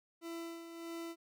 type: tone with tremolo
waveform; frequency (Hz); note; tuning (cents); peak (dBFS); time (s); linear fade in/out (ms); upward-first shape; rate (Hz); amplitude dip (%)
40% pulse; 334.1; E4; +23; -40; 0.21-1.16; 50; sine; 1.6; 55
effects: none